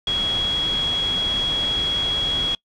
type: tone in noise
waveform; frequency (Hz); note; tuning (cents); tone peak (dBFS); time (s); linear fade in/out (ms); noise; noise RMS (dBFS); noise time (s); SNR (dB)
sine; 3322; G#7; 0; -19; 0.07-2.55; 2; pink; -30; 0.07-2.55; +8
effects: noise-tail reverb RT60 0.1 s tail -25 dB re dry + low-pass 5000 Hz 12 dB/octave